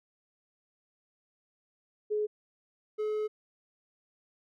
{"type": "tone pair in turn", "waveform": ["sine", "triangle"], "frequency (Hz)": [422.7, 427.1], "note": ["G#4", "G#4"], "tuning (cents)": [31, 48], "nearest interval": "unison", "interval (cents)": 17, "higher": "second", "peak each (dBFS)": -27, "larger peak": "neither", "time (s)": [[2.1, 2.27], [2.98, 3.28]], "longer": "second", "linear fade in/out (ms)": 20, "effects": []}